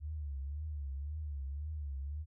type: tone with vibrato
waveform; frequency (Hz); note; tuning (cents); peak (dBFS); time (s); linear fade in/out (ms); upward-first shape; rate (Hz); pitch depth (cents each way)
sine; 72.5; D2; -22; -37; 0-2.26; 50; triangle; 1.9; 140
effects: none